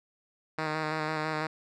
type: tone with vibrato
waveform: 5% pulse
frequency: 155.56 Hz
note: D#3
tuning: in tune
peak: -18 dBFS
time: 0.58-1.47 s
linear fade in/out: 5 ms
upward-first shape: square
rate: 6 Hz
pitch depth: 19 cents each way
effects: low-pass 4000 Hz 12 dB/octave